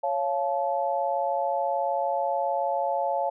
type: chord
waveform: sine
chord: Db augmented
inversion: none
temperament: just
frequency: 554.4 / 693 / 866.2 Hz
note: Db5 / F5 / A5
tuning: 0 / -14 / -27 cents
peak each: -28 dBFS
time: 0.03-3.3 s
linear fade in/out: 10 ms
effects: none